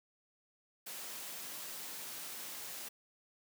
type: high-pass noise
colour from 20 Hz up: white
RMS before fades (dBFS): -45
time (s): 0.86-2.89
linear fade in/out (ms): 10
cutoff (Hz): 160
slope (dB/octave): 12
effects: none